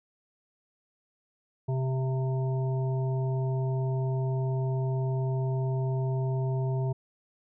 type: harmonic tone with a mistuned harmonic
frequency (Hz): 130.81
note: C3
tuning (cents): 0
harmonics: 1 / 3 / 5 / 7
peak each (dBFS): -26 / -36 / -40 / -43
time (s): 1.68-6.93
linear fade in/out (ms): 10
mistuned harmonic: 5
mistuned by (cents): +23
effects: none